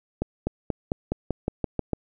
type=accelerating click train; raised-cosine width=2 ms; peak=-11 dBFS; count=10; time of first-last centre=0.22-1.933 s; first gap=250 ms; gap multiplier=0.93; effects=none